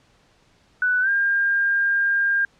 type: tone with pitch glide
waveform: sine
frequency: 1489 to 1605.1 Hz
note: F#6 to G6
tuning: +11 to +41 cents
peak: -17 dBFS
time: 0.82-2.45 s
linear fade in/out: 2 ms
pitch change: +130 cents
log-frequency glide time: 1.01-1.09 s
effects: pink hiss -59 dBFS RMS until 2.59 s + low-pass 6000 Hz 12 dB/octave